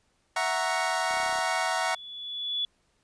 25% pulse chord, F# dominant seventh, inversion third, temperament equal, 659.3 / 740 / 932.3 / 1108.7 Hz, E5 / F#5 / A#5 / C#6, 0 / 0 / 0 / 0 cents, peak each -28 / -26 / -27 / -31 dBFS, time 0.36-1.95 s, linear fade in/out 5 ms
sine tone with exponential growth, 3428 Hz, A7, 46 cents flat, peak -25 dBFS, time 1.04-2.65 s, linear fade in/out 1 ms, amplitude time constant 350 ms
clicks, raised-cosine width 1 ms, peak -31 dBFS, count 10, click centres 1.11 / 1.14 / 1.171 / 1.202 / 1.233 / 1.263 / 1.294 / 1.327 / 1.357 / 1.387 s
effects pink hiss -70 dBFS RMS until 3.03 s + resampled to 22050 Hz

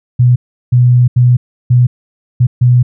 sine tone bursts at uneven times, 123.47 Hz, B2, in tune, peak -4 dBFS, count 6, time 0.19-0.36 / 0.72-1.08 / 1.16-1.37 / 1.7-1.87 / 2.4-2.47 / 2.61-2.83 s, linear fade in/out 10 ms, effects none

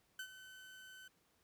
30% pulse tone with ADSR envelope, 1522 Hz, F#6, 48 cents sharp, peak -39 dBFS, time 0.19-1.08 s, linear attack 4 ms, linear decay 76 ms, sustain -12 dB, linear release 4 ms, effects pink hiss -75 dBFS RMS until 1.43 s + high-pass 60 Hz 12 dB/octave

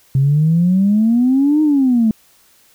sine exponential two-way sweep, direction up then down, 131.8 to 311.1 to 214.4 Hz, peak -9 dBFS, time 0.15-2.11 s, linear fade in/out 2 ms, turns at 1.62 s, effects tanh soft clip ceiling -5 dBFS + white hiss -52 dBFS RMS until 2.74 s

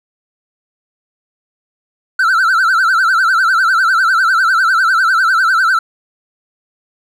triangle tone with vibrato, 1432 Hz, F6, 43 cents sharp, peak -7 dBFS, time 2.19-5.79 s, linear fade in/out 5 ms, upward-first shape sine, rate 10 Hz, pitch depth 160 cents each way, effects none

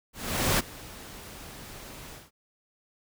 pink noise with ADSR envelope, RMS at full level -23 dBFS, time 0.13-2.31 s, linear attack 460 ms, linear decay 21 ms, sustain -21 dB, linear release 180 ms, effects none

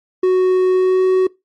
triangle tone with pitch glide, 370 to 373.4 Hz, F#4 to F#4, 0 to +16 cents, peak -8 dBFS, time 0.23-1.27 s, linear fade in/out 5 ms, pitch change +16 cents, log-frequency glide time 0.71-1.04 s, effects noise-tail reverb RT60 0.2 s tail -21 dB re dry + MP3 48 kbps

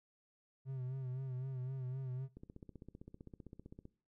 triangle tone with vibrato, 130 Hz, C3, 11 cents flat, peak -37 dBFS, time 0.65-2.29 s, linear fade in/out 50 ms, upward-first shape sine, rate 3.9 Hz, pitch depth 58 cents each way
click train, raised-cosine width 3 ms, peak -38 dBFS, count 24, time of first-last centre 2.37-3.854 s, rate 15.5 Hz
effects noise-tail reverb RT60 0.4 s tail -20 dB re dry

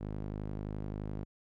sawtooth tone with band-pass filter, 51.6 Hz, G#1, 10 cents flat, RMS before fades -39 dBFS, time 0-1.25 s, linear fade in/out 20 ms, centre 210 Hz, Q 0.61, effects none

